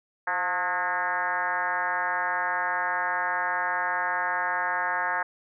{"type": "tone with frequency modulation", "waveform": "sine", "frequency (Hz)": 1265, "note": "D#6", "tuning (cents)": 28, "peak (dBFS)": -24, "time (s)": [0.27, 5.23], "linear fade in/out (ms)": 5, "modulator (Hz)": 185, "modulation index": 3.1, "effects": []}